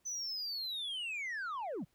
sine linear sweep, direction down, 6100 to 123.47 Hz, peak -34 dBFS, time 0.05-1.85 s, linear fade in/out 20 ms, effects tanh soft clip ceiling -36 dBFS + pink hiss -75 dBFS RMS until 1.94 s

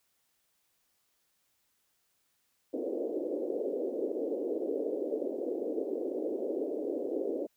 white band-pass noise, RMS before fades -34 dBFS, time 2.73-7.47 s, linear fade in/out 10 ms, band 280 to 540 Hz, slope 48 dB/octave, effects white hiss -75 dBFS RMS until 7.56 s

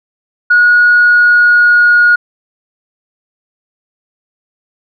sine tone with pitch glide, 1451 to 1440.1 Hz, F#6 to F#6, -34 to -47 cents, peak -3 dBFS, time 0.5-2.16 s, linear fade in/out 10 ms, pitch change -13 cents, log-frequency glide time 0.89-2.04 s, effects tanh soft clip ceiling 0 dBFS

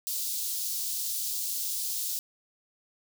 white high-pass noise, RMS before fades -32 dBFS, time 0.07-2.19 s, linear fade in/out 0 ms, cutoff 4000 Hz, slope 24 dB/octave, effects none

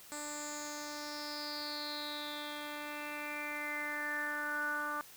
10% pulse tone with low-pass filter sweep, 296 Hz, D4, 14 cents sharp, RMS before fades -40 dBFS, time 0.12-5.01 s, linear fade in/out 0 ms, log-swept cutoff 8100 to 1300 Hz, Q 8.1, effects white hiss -55 dBFS RMS until 5.16 s

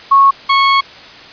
sine / sawtooth tone pair in turn, 1100 / 1100 Hz, C#6 / C#6, -14 / -14 cents, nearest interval unison, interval 0 cents, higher neither, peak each -4 dBFS, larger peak neither, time 0.11-0.31 / 0.49-0.81 s, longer second, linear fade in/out 10 ms, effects white hiss -35 dBFS RMS until 1.32 s + resampled to 11025 Hz

